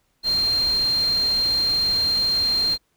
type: tone in noise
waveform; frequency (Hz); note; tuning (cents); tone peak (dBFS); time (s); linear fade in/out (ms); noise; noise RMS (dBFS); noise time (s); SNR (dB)
sine; 4186; C8; 0; -18; 0.23-2.78; 50; pink; -35; 0.23-2.78; +14
effects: pink hiss -68 dBFS RMS until 2.96 s